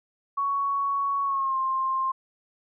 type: tone with pitch glide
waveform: sine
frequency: 1115 to 1056.7 Hz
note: C#6 to C6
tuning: +10 to +17 cents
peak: -23 dBFS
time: 0.37-2.12 s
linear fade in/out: 10 ms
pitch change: -93 cents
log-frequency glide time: 1.24-1.57 s
effects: none